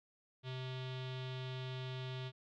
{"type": "tone with low-pass filter", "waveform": "square", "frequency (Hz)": 129.1, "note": "C3", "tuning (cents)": -23, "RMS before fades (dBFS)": -43, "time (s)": [0.43, 2.32], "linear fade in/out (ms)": 50, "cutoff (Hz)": 3500, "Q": 4.2, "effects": []}